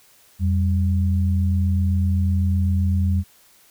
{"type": "tone pair together", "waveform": "sine", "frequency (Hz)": [86.64, 194.5], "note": ["F2", "G3"], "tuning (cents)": [-13, -13], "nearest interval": "octave + major second", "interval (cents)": 1400, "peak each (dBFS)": [-17, -24], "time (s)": [0.39, 3.24], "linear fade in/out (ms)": 50, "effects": ["white hiss -54 dBFS RMS until 3.7 s"]}